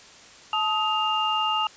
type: tone cluster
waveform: sine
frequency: 868 / 1259 / 2804 Hz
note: A5 / D#6 / F7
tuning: -24 / +20 / +6 cents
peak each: -26 dBFS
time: 0.53-1.67 s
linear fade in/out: 2 ms
effects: white hiss -48 dBFS RMS until 1.76 s + resampled to 16000 Hz